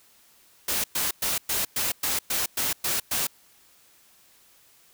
white noise bursts, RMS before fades -26 dBFS, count 10, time 0.68-3.27 s, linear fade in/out 5 ms, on 160 ms, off 110 ms, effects white hiss -58 dBFS RMS until 4.93 s

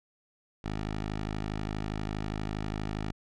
10% pulse tone, 52.4 Hz, G#1, 16 cents sharp, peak -24 dBFS, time 0.64-3.12 s, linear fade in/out 5 ms, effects low-pass 5000 Hz 12 dB/octave

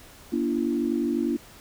sine tone cluster, 239 / 290.7 / 339 Hz, A#3 / D4 / E4, +43 / -18 / +49 cents, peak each -27 dBFS, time 0.32-1.37 s, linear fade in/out 10 ms, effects pink hiss -49 dBFS RMS until 1.6 s

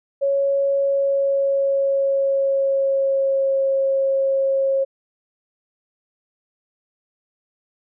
sine tone with pitch glide, 554.4 to 541.7 Hz, C#5 to C#5, 0 to -40 cents, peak -16 dBFS, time 0.21-4.85 s, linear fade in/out 20 ms, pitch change -40 cents, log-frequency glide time 0.79-3.62 s, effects none

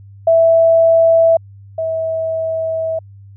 sine tone pair in turn, 659.3 / 647.2 Hz, E5 / E5, 0 / -32 cents, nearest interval unison, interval 32 cents, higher first, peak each -7 / -16 dBFS, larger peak first, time 0.27-1.37 / 1.78-2.99 s, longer second, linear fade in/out 5 ms, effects added 99 Hz sine -36 dBFS peak until 3.36 s

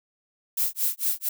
violet noise with tremolo, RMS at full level -23 dBFS, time 0.57-1.29 s, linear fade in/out 5 ms, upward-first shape sine, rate 4.4 Hz, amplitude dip 100%, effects none

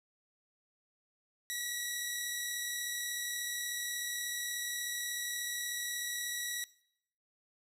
10% pulse tone pair together, 1898.5 / 1935 Hz, A#6 / B6, +31 / -36 cents, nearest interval unison, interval 33 cents, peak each -37 / -27 dBFS, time 1.5-6.64 s, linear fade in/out 0 ms, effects noise-tail reverb RT60 0.7 s tail -20 dB re dry

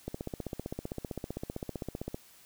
click train, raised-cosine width 2 ms, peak -22 dBFS, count 33, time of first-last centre 0.08-2.145 s, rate 15.5 Hz, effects white hiss -58 dBFS RMS until 2.45 s

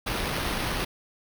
pink noise with sample-and-hold, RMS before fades -29 dBFS, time 0.06-0.85 s, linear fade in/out 10 ms, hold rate 7350 Hz, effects none

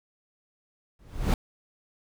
brown noise with exponential growth, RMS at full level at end -17 dBFS, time 0.99-1.34 s, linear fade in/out 2 ms, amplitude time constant 75 ms, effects none

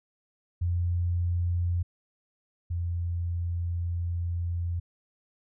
sine tone pair in turn, 87.31 / 86.21 Hz, F2 / F2, 0 / -22 cents, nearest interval unison, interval 22 cents, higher first, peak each -24 / -27 dBFS, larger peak first, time 0.61-1.83 / 2.7-4.8 s, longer second, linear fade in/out 10 ms, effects none

